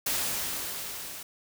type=noise with level ramp; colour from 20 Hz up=white; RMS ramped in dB=-28 to -41 dBFS; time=0.06-1.23 s; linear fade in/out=5 ms; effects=none